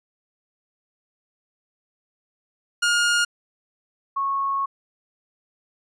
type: tone pair in turn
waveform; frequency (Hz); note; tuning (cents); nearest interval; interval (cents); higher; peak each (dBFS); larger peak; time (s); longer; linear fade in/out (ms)
sawtooth / sine; 1422 / 1099.6; F6 / C#6; +31 / -14; major third; 445; first; -14 / -21; first; 2.82-3.25 / 4.16-4.66; second; 10
effects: resampled to 22050 Hz